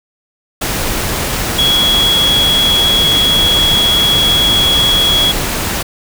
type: tone in noise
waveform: sine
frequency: 3339 Hz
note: G#7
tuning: 9 cents sharp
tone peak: -9 dBFS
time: 1.58-5.32 s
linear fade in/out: 10 ms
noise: pink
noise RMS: -17 dBFS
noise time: 0.61-5.83 s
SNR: +5 dB
effects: none